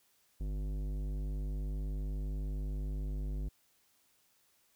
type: tone with tanh clipping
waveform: sine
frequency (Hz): 50.1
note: G1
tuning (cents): +38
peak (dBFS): -36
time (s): 0.4-3.49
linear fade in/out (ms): 10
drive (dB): 15
effects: white hiss -71 dBFS RMS until 4.75 s